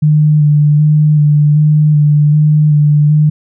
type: tone with vibrato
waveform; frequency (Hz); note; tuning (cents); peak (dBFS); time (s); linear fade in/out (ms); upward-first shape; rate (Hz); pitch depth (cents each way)
sine; 150; D3; +37; -5; 0.02-3.3; 10; square; 1.3; 19
effects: none